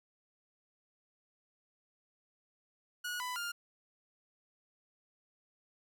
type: tone with pitch steps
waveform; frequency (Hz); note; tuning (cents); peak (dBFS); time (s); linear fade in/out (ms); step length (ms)
sawtooth; 1455 / 997 / 1406; F#6 / B5 / F6; -29 / +16 / +11; -33; 3.04-3.52; 10; 160
effects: none